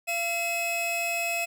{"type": "tone pair together", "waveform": "45% pulse", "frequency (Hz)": [684, 2567], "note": ["F5", "E7"], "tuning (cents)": [-36, -47], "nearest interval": "octave + major seventh", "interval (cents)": 2289, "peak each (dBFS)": [-31, -28], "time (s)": [0.07, 1.46], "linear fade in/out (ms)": 20, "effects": []}